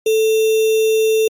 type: tone with sample-and-hold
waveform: sine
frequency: 440 Hz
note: A4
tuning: in tune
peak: -11 dBFS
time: 0.06-1.28 s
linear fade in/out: 5 ms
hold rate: 3150 Hz
effects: MP3 64 kbps